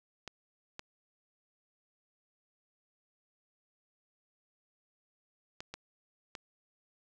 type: clicks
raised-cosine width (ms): 0.2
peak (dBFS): -24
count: 5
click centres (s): 0.277 / 0.794 / 5.605 / 5.74 / 6.352
effects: none